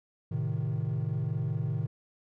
triangle chord, A diminished, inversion none, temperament equal, 110 / 130.81 / 155.56 Hz, A2 / C3 / Eb3, 0 / 0 / 0 cents, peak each -30 dBFS, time 0.31-1.87 s, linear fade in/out 10 ms, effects tanh soft clip ceiling -21 dBFS

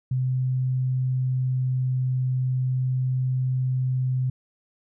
sine tone, 128.6 Hz, C3, 30 cents flat, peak -21 dBFS, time 0.11-4.3 s, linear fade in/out 5 ms, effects none

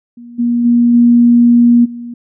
sine tone with level steps, 238.4 Hz, A#3, 39 cents sharp, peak -30 / -10 / -6 / -4 / -23 dBFS, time 0.17-2.14 s, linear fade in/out 5 ms, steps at 0.38 / 0.64 / 0.93 / 1.84 s, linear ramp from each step 20 ms, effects none

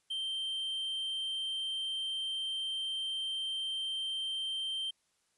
triangle tone, 3136 Hz, G7, in tune, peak -32 dBFS, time 0.1-4.91 s, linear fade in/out 10 ms, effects white hiss -75 dBFS RMS until 5.37 s + resampled to 24000 Hz

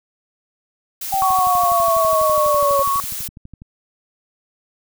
blue noise, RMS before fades -27 dBFS, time 1.01-3.28 s, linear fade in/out 5 ms
sine exponential sweep, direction down, 784 to 554.4 Hz, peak -16 dBFS, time 1.12-2.83 s, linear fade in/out 10 ms
click train, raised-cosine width 5 ms, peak -25 dBFS, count 31, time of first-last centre 1.14-3.619 s, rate 12.1 Hz
sine tone with vibrato, 1112 Hz, C#6, 5 cents sharp, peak -16 dBFS, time 1.22-3 s, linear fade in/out 0 ms, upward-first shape triangle, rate 8.1 Hz, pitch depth 27 cents each way
effects none

